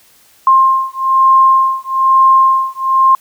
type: beating tone pair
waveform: sine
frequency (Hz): 1059 / 1060.1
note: C6 / C6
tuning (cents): +21 / +22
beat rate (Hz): 1.1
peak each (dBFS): -10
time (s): 0.47-3.15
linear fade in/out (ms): 2
effects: white hiss -48 dBFS RMS until 3.2 s